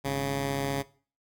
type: tone pair together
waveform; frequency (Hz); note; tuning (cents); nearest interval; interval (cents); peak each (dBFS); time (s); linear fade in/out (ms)
10% pulse; 51.2 / 138.59; G#1 / C#3; -24 / 0; octave + perfect fourth; 1724; -30 / -20; 0.04-0.83; 20
effects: noise-tail reverb RT60 0.4 s tail -19 dB re dry